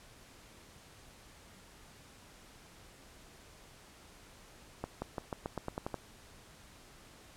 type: accelerating click train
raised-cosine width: 1 ms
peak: -22 dBFS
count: 10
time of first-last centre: 4.84-5.943 s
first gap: 180 ms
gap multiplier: 0.9
effects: pink hiss -57 dBFS RMS until 7.36 s + low-pass 11000 Hz 12 dB/octave